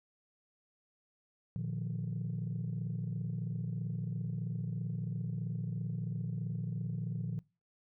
sine chord, Bb suspended fourth, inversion none, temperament equal with one note detuned, 116.54 / 151.57 / 174.61 Hz, Bb2 / Eb3 / F3, 0 / -45 / 0 cents, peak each -37 / -38 / -38 dBFS, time 1.56-7.39 s, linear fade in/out 0 ms, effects noise-tail reverb RT60 0.3 s tail -22 dB re dry + tanh soft clip ceiling -29 dBFS

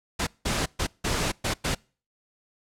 pink noise bursts at uneven times, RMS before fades -26 dBFS, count 6, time 0.19-0.27 / 0.45-0.66 / 0.79-0.87 / 1.04-1.32 / 1.44-1.54 / 1.64-1.75 s, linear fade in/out 10 ms, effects noise-tail reverb RT60 0.4 s tail -26 dB re dry + low-pass 9000 Hz 12 dB/octave

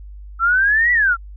sine exponential two-way sweep, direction up then down, 1325 to 1975.5 to 1325 Hz, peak -12 dBFS, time 0.39-1.17 s, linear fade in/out 50 ms, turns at 0.92 s, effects added 50 Hz sine -33 dBFS peak until 1.36 s

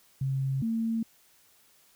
sine tone pair in turn, 134.6 / 226.4 Hz, C3 / A3, +49 / +50 cents, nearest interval major sixth, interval 901 cents, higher second, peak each -26 dBFS, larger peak neither, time 0.21-0.62 / 0.62-1.03 s, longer neither, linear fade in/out 5 ms, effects white hiss -62 dBFS RMS until 1.95 s

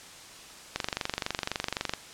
click train, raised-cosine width 0.2 ms, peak -11 dBFS, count 29, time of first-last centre 0.76-1.936 s, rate 23.8 Hz, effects white hiss -47 dBFS RMS until 2.13 s + low-pass 8000 Hz 12 dB/octave

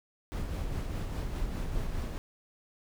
brown noise with tremolo, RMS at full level -32 dBFS, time 0.32-2.18 s, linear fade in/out 0 ms, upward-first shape sine, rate 4.9 Hz, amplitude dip 35%, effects none

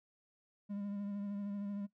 triangle tone with vibrato, 202.2 Hz, G#3, 46 cents flat, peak -36 dBFS, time 0.69-1.87 s, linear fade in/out 20 ms, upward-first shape sine, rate 13 Hz, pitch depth 27 cents each way, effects noise-tail reverb RT60 0.1 s tail -17 dB re dry

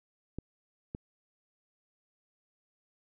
clicks, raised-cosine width 3 ms, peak -24 dBFS, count 2, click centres 0.386 / 0.949 s, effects none

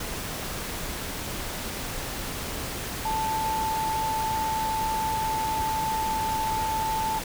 sine tone in noise, 880 Hz, A5, in tune, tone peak -25 dBFS, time 3.05-7.19 s, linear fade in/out 5 ms, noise pink, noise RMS -33 dBFS, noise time 0-7.24 s, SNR +5 dB, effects none

